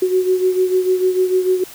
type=beating tone pair; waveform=sine; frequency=368.9 / 375.6 Hz; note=F#4 / F#4; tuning=-5 / +26 cents; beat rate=6.7 Hz; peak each=-14 / -20 dBFS; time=0.02-1.64 s; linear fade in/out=5 ms; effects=white hiss -38 dBFS RMS until 1.74 s